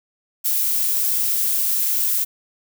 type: noise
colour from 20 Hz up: violet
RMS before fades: -20 dBFS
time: 0.44-2.25 s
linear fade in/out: 20 ms
effects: none